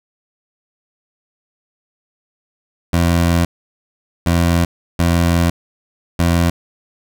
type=tone bursts at uneven times; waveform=20% pulse; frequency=85.4 Hz; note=F2; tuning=38 cents flat; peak=-7 dBFS; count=4; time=2.93-3.45 / 4.26-4.65 / 4.99-5.5 / 6.19-6.5 s; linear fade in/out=5 ms; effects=none